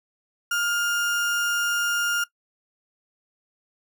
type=tone; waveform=35% pulse; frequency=1411 Hz; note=F6; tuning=17 cents sharp; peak=-20 dBFS; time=0.51-2.24 s; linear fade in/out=5 ms; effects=noise-tail reverb RT60 0.1 s tail -19 dB re dry